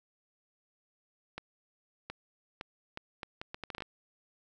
accelerating click train, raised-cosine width 0.3 ms, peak -23 dBFS, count 13, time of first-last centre 1.38-3.822 s, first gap 720 ms, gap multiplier 0.71, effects none

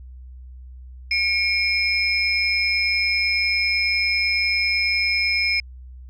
sine tone cluster, 2188 / 2378 / 5140 Hz, C#7 / D7 / E8, -23 / +21 / -45 cents, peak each -22 dBFS, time 1.11-5.6 s, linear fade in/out 2 ms, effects tanh soft clip ceiling -9 dBFS + added 63 Hz sine -37 dBFS peak until 6.09 s

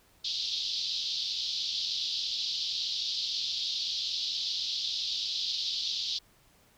pink band-pass noise, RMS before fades -33 dBFS, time 0.24-6.19 s, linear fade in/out 10 ms, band 3400 to 5000 Hz, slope 48 dB/octave, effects pink hiss -63 dBFS RMS until 6.77 s

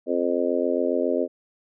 harmonic tone, 87.31 Hz, F2, in tune, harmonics 3 / 4 / 5 / 6 / 7, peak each -27 / -27 / -27 / -27 / -27 dBFS, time 0.06-1.28 s, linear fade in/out 50 ms, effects none

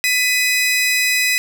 sawtooth tone pair together, 1996 / 2520 Hz, B6 / D#7, +18 / +21 cents, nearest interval major third, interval 403 cents, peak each -14 dBFS, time 0.04-1.38 s, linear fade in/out 0 ms, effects none

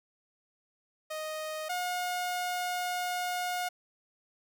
sawtooth tone pair in turn, 622.3 / 719.2 Hz, D#5 / F#5, 0 / -49 cents, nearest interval minor third, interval 251 cents, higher second, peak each -31 / -27 dBFS, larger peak second, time 1.1-1.69 / 1.69-3.69 s, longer second, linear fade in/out 10 ms, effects none

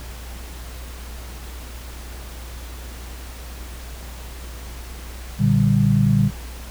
sine chord, G minor, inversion first, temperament equal, 116.54 / 146.83 / 196 Hz, Bb2 / D3 / G3, 0 / 0 / 0 cents, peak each -18 dBFS, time 5.38-6.31 s, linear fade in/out 50 ms, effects added 60 Hz sine -33 dBFS peak until 6.7 s + pink hiss -40 dBFS RMS until 6.7 s

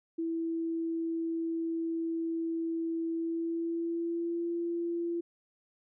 sine tone with pitch glide, 329.6 to 340.8 Hz, E4 to F4, 0 to -42 cents, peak -30 dBFS, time 0.18-5.21 s, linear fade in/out 10 ms, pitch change +58 cents, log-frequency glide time 3.11-4.49 s, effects none

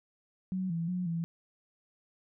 sine tone with pitch steps, 186.7 / 166.8 / 180.8 / 167 Hz, F#3 / E3 / F#3 / E3, +16 / +21 / -40 / +23 cents, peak -30 dBFS, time 0.52-1.24 s, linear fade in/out 0 ms, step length 180 ms, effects none

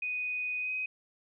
sine tone with pitch glide, 2489 to 2516 Hz, D#7 to D#7, 0 to +19 cents, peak -31 dBFS, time 0.02-0.86 s, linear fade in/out 5 ms, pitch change +19 cents, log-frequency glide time 0.59-0.72 s, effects none

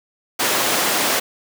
pink high-pass noise, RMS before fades -19 dBFS, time 0.39-1.2 s, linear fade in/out 10 ms, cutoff 380 Hz, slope 12 dB/octave, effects none

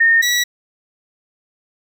sine / 20% pulse tone pair in turn, 1832 / 1940.9 Hz, A#6 / B6, -31 / -31 cents, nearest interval minor second, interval 100 cents, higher second, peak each -9 dBFS, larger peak neither, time 0-0.22 / 0.22-0.44 s, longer neither, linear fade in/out 10 ms, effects none

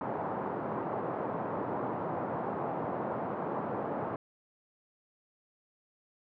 white band-pass noise, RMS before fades -35 dBFS, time 0.01-4.16 s, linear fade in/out 2 ms, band 120 to 1000 Hz, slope 24 dB/octave, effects none

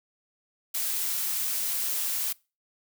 blue noise, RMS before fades -29 dBFS, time 0.74-2.33 s, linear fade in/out 10 ms, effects noise-tail reverb RT60 0.3 s tail -24 dB re dry

